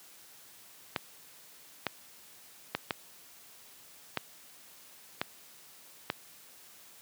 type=clicks; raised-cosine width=0.3 ms; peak=-13 dBFS; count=7; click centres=0.962 / 1.867 / 2.75 / 2.908 / 4.173 / 5.215 / 6.101 s; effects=white hiss -55 dBFS RMS until 7.01 s + high-pass 100 Hz 12 dB/octave